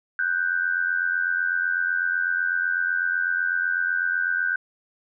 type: tone pair together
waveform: sine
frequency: 1480 / 1568 Hz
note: F#6 / G6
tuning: 0 / 0 cents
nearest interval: minor second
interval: 100 cents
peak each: -24 dBFS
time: 0.19-4.56 s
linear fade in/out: 2 ms
effects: none